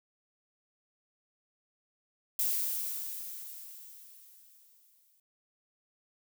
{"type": "noise with exponential decay", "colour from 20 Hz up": "violet", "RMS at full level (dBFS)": -29, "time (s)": [2.39, 5.2], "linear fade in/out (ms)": 2, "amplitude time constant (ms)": 610, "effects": []}